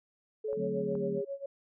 sine tone with pitch glide, 433.2 to 406.5 Hz, A4 to G#4, -27 to -37 cents, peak -32 dBFS, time 0.44-1.25 s, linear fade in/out 10 ms, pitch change -110 cents, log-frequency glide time 0.64-1.04 s
sine tone with tremolo, 554.4 Hz, C#5, in tune, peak -33 dBFS, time 0.48-1.46 s, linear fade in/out 5 ms, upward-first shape sine, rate 7.4 Hz, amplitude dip 90%
clicks, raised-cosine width 1 ms, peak -34 dBFS, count 2, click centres 0.53 / 0.953 s
sine chord, D dominant seventh, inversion none, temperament equal, 146.83 / 185 / 220 / 261.6 Hz, D3 / F#3 / A3 / C4, 0 / 0 / 0 / 0 cents, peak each -42 / -37 / -39 / -43 dBFS, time 0.55-1.22 s, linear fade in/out 50 ms
effects none

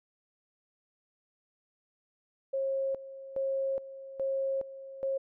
sine tone with tremolo, 540 Hz, C#5, 45 cents flat, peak -28 dBFS, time 2.53-5.18 s, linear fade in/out 10 ms, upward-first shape square, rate 1.2 Hz, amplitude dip 80%, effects none

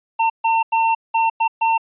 square tone bursts at uneven times, 904 Hz, A5, 47 cents sharp, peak -15 dBFS, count 6, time 0.19-0.3 / 0.44-0.63 / 0.72-0.95 / 1.14-1.3 / 1.4-1.48 / 1.61-1.78 s, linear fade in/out 10 ms, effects resampled to 8000 Hz

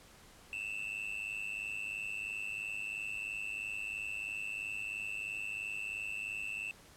triangle tone with amplitude modulation, 2660 Hz, E7, 15 cents sharp, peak -32 dBFS, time 0.53-6.71 s, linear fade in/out 0 ms, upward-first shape sine, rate 103 Hz, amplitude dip 85%, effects pink hiss -58 dBFS RMS until 6.96 s + low-pass 12000 Hz 12 dB/octave

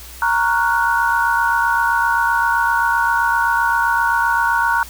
sine chord, Gb major seventh, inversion first, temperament equal with one note detuned, 932.3 / 1108.7 / 1412.3 / 1480 Hz, Bb5 / Db6 / F6 / Gb6, 0 / 0 / +19 / 0 cents, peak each -17 / -23 / -23 / -18 dBFS, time 0.22-4.83 s, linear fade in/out 2 ms, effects added 60 Hz sine -38 dBFS peak until 4.89 s + white hiss -38 dBFS RMS until 4.89 s

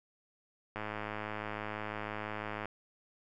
click train, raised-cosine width 0.5 ms, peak -23 dBFS, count 202, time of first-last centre 0.76-2.656 s, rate 106 Hz, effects none

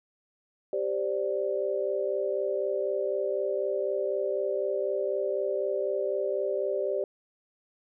sine chord, G suspended fourth, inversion none, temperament equal, 392 / 523.3 / 587.3 Hz, G4 / C5 / D5, 0 / 0 / 0 cents, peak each -30 / -32 / -30 dBFS, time 0.73-7.04 s, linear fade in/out 2 ms, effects none

